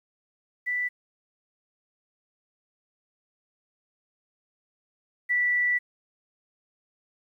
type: tone pair in turn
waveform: sine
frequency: 1975.5 / 1963 Hz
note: B6 / B6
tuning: 0 / -11 cents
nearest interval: unison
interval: 11 cents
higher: first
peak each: -25 / -21 dBFS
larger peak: second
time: 0.66-0.89 / 5.29-5.79 s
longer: second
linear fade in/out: 20 ms
effects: 10-bit